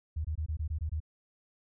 sine tone bursts, 77.78 Hz, D#2, in tune, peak -30 dBFS, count 8, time 0.16-1.003 s, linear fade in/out 10 ms, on 87 ms, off 21 ms, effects none

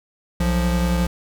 square tone pair together, 62 / 174.65 Hz, B1 / F3, +7 / 0 cents, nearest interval octave + tritone, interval 1793 cents, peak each -21 dBFS, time 0.4-1.07 s, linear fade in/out 5 ms, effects none

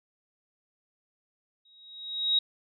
sine tone with exponential growth, 3800 Hz, A#7, 33 cents sharp, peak -19 dBFS, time 1.65-2.39 s, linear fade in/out 5 ms, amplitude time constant 160 ms, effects none

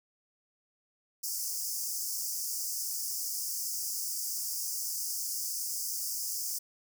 pink high-pass noise, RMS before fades -35 dBFS, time 1.23-6.59 s, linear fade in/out 10 ms, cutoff 4900 Hz, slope 96 dB/octave, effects none

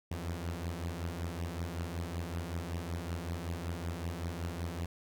sawtooth beating tone pair, 83.3 / 88.6 Hz, E2 / F2, +19 / +25 cents, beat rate 5.3 Hz, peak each -34 / -36 dBFS, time 0.11-4.86 s, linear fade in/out 5 ms, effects none

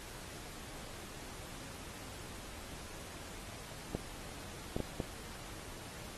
clicks, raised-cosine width 2 ms, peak -22 dBFS, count 4, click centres 3.95 / 4.765 / 4.803 / 5.002 s, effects pink hiss -49 dBFS RMS until 6.17 s + AAC 32 kbps

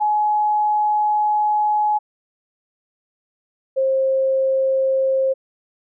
sine tone pair in turn, 844 / 531.7 Hz, G#5 / C5, +28 / +28 cents, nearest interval minor sixth, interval 800 cents, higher first, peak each -15 dBFS, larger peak neither, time 0-1.99 / 3.76-5.34 s, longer first, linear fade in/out 20 ms, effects none

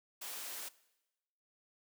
white high-pass noise, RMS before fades -44 dBFS, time 0.21-0.69 s, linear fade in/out 10 ms, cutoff 390 Hz, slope 12 dB/octave, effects noise-tail reverb RT60 1.0 s tail -20 dB re dry

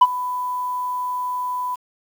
sine tone with ADSR envelope, 996 Hz, B5, 14 cents sharp, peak -3 dBFS, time 0.01-1.76 s, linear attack 10 ms, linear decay 40 ms, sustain -19 dB, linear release 19 ms, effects tanh soft clip ceiling -5 dBFS + 7-bit

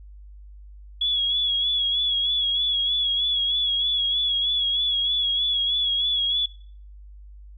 sine tone with vibrato, 3364 Hz, G#7, 22 cents sharp, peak -20 dBFS, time 1.01-6.46 s, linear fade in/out 5 ms, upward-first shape sine, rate 3.2 Hz, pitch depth 44 cents each way, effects noise-tail reverb RT60 0.5 s tail -20 dB re dry + added 50 Hz sine -41 dBFS peak until 7.57 s

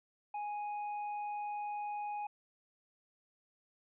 sine tone with tanh clipping, 830 Hz, G#5, 1 cent flat, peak -38 dBFS, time 0.34-2.27 s, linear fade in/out 5 ms, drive 6 dB, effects resampled to 8000 Hz

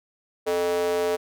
square tone with high-pass filter, 87.4 Hz, F2, 2 cents sharp, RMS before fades -24 dBFS, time 0.46-1.17 s, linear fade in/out 20 ms, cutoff 490 Hz, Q 9.9, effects none

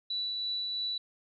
sine tone with tremolo, 3951 Hz, B7, in tune, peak -30 dBFS, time 0.1-0.98 s, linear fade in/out 5 ms, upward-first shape triangle, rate 3 Hz, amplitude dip 25%, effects none

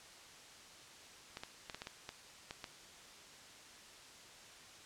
clicks, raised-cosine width 0.2 ms, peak -26 dBFS, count 9, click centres 1.371 / 1.435 / 1.698 / 1.746 / 1.819 / 1.871 / 2.091 / 2.509 / 2.642 s, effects white hiss -56 dBFS RMS until 4.85 s + low-pass 7000 Hz 12 dB/octave

